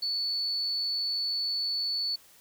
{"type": "tone", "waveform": "triangle", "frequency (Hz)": 4453, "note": "C#8", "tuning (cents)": 7, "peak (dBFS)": -24, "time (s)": [0.02, 2.16], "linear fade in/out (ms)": 10, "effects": ["tanh soft clip ceiling -26 dBFS", "white hiss -57 dBFS RMS until 2.4 s"]}